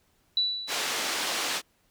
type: tone with exponential decay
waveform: sine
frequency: 3951 Hz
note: B7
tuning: in tune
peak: -20 dBFS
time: 0.37-1.11 s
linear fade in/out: 2 ms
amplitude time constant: 160 ms
type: band-pass noise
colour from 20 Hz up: white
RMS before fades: -30 dBFS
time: 0.67-1.62 s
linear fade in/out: 50 ms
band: 290 to 5300 Hz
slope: 12 dB/octave
effects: pink hiss -68 dBFS RMS until 1.9 s